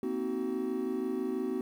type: chord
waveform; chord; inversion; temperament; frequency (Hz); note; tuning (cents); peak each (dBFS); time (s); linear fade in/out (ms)
triangle; C half-diminished seventh; third; just; 235.5 / 261.6 / 314 / 376.7; Bb3 / C4 / Eb4 / Gb4; +18 / 0 / +16 / +31; -36 / -33 / -37 / -32; 0.03-1.61; 2
effects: 10-bit